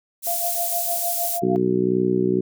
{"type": "high-pass noise", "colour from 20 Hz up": "pink", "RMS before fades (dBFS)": -25, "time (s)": [0.22, 1.4], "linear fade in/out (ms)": 50, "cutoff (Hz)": 11000, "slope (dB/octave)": 12}
{"type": "tone with tremolo", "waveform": "sine", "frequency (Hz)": 691, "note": "F5", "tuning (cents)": -19, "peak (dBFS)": -23, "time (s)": [0.27, 1.56], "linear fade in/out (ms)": 0, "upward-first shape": "sine", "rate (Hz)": 6.5, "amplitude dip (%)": 80}
{"type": "harmonic tone", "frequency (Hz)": 62, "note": "B1", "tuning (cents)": 7, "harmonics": [2, 3, 4, 5, 6, 7], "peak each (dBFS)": [-31, -24, -27, -25, -20, -30], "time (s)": [1.42, 2.41], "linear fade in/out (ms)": 10}
{"effects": []}